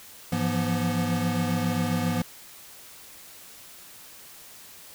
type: tone cluster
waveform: square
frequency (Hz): 103 / 168.8 / 176.2 / 242.7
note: G#2 / E3 / F3 / B3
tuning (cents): -14 / +41 / +16 / -30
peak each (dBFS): -32 / -29 / -32 / -29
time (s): 0.32-2.22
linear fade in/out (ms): 5
effects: white hiss -47 dBFS RMS until 4.94 s